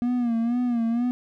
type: tone with vibrato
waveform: triangle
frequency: 237.7 Hz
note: A#3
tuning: 34 cents sharp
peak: -19 dBFS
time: 0.02-1.11 s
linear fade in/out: 0 ms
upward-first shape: sine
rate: 2.1 Hz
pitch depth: 74 cents each way
effects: none